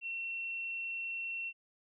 sine tone, 2715 Hz, F7, 50 cents flat, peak -36 dBFS, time 0.01-1.53 s, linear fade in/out 50 ms, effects none

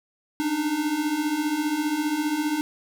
square beating tone pair, 290 / 305 Hz, D4 / D#4, -22 / -34 cents, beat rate 15 Hz, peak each -30 / -25 dBFS, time 0.4-2.61 s, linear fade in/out 0 ms, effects none

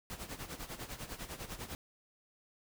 pink noise with tremolo, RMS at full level -42 dBFS, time 0.1-1.75 s, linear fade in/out 0 ms, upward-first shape sine, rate 10 Hz, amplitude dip 75%, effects none

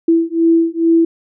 sine beating tone pair, 330 / 332.3 Hz, E4 / E4, +2 / +14 cents, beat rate 2.3 Hz, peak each -13 dBFS, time 0.08-1.05 s, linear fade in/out 5 ms, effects none

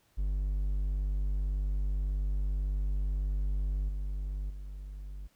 triangle tone with level steps, 49.1 Hz, G1, 4 cents sharp, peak -26 / -30 / -37 dBFS, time 0.17-5.28 s, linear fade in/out 20 ms, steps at 3.89 / 4.5 s, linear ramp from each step 2 ms, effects pink hiss -69 dBFS RMS until 5.35 s

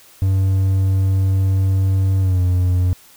triangle tone with pitch glide, 95.7 to 90.33 Hz, G2 to F#2, -41 to -41 cents, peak -11 dBFS, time 0.22-2.93 s, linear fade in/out 0 ms, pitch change -100 cents, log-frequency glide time 2.2-2.4 s, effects white hiss -47 dBFS RMS until 3.16 s

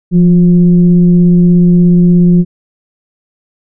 sine tone with frequency modulation, 174.61 Hz, F3, in tune, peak -3 dBFS, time 0.11-2.45 s, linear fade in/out 50 ms, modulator 183 Hz, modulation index 0.4, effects none

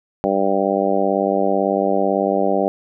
harmonic tone, 98 Hz, G2, in tune, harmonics 2 / 3 / 4 / 5 / 6 / 7 / 8, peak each -24 / -24 / -23 / -23 / -21 / -24 / -24 dBFS, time 0.24-2.68 s, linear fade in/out 0 ms, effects none

